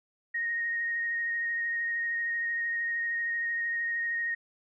sine tone with vibrato, 1864.7 Hz, A#6, in tune, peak -28 dBFS, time 0.34-4.35 s, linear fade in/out 10 ms, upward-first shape sine, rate 13 Hz, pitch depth 13 cents each way, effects none

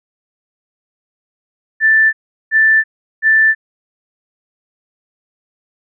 sine tone bursts, 1766 Hz, A6, 6 cents sharp, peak -7 dBFS, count 3, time 1.8-3.55 s, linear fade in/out 50 ms, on 330 ms, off 380 ms, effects none

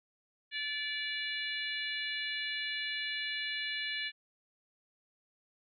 harmonic tone, 580 Hz, D5, 22 cents flat, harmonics 3 / 4 / 5 / 6 / 7, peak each -39 / -40 / -41 / -42 / -42 dBFS, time 0.51-4.12 s, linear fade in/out 50 ms, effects none

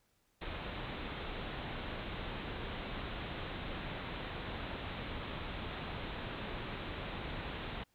pink low-pass noise, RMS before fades -42 dBFS, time 0.41-7.84 s, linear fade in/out 10 ms, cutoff 3900 Hz, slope 96 dB/octave, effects pink hiss -75 dBFS RMS until 7.94 s

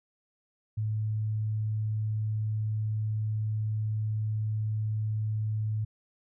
sine tone, 108 Hz, A2, 32 cents flat, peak -27 dBFS, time 0.77-5.85 s, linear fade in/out 10 ms, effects none

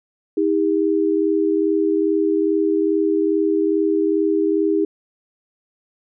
sine tone pair together, 318.9 / 401.3 Hz, D#4 / G4, +43 / +41 cents, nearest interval major third, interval 398 cents, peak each -18 dBFS, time 0.37-4.85 s, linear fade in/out 5 ms, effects none

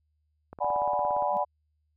click train, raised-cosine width 1 ms, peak -28 dBFS, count 13, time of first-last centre 0.53-1.224 s, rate 17.3 Hz
sine chord, G# half-diminished seventh, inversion second, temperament equal, 587.3 / 740 / 830.6 / 987.8 Hz, D5 / F#5 / G#5 / B5, 0 / 0 / 0 / 0 cents, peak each -30 dBFS, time 0.6-1.45 s, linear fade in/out 20 ms
triangle tone with exponential growth, 198.6 Hz, G3, 23 cents sharp, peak -35 dBFS, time 1.25-1.37 s, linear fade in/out 0 ms, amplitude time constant 24 ms
effects added 76 Hz sine -70 dBFS peak until 1.96 s

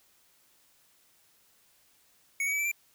square tone with pitch steps, 2222 / 2256 / 2290 / 2324 / 2360 Hz, C#7 / C#7 / D7 / D7 / D7, +4 / +30 / -44 / -19 / +8 cents, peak -28 dBFS, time 2.4-2.715 s, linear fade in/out 2 ms, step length 63 ms, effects white hiss -65 dBFS RMS until 2.94 s

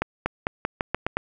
accelerating click train, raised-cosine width 0.5 ms, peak -8 dBFS, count 8, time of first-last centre 0.02-1.17 s, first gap 240 ms, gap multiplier 0.87, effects none

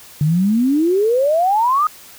sine exponential sweep, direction up, 143.5 to 1271 Hz, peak -12 dBFS, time 0.21-1.87 s, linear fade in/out 2 ms, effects white hiss -41 dBFS RMS until 2.18 s

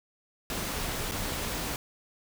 pink noise with dropouts, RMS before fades -33 dBFS, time 0.5-1.76 s, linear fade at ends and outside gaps 1 ms, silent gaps 1.113-1.119 s, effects none

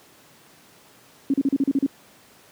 sine tone bursts, 275.1 Hz, C#4, 13 cents flat, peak -16 dBFS, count 8, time 1.3-1.863 s, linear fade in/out 2 ms, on 38 ms, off 37 ms, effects pink hiss -52 dBFS RMS until 2.51 s + high-pass 150 Hz 12 dB/octave

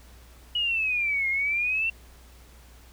sine exponential two-way sweep, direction down then up, 2927 to 2124 to 2719 Hz, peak -23 dBFS, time 0.55-1.9 s, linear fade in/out 5 ms, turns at 1.29 s, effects added 60 Hz sine -49 dBFS peak until 2.92 s + pink hiss -55 dBFS RMS until 2.92 s

